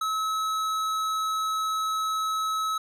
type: tone with tanh clipping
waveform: sine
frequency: 1291 Hz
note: E6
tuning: 37 cents flat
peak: -27 dBFS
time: 0.01-2.78 s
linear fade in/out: 5 ms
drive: 16 dB
effects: none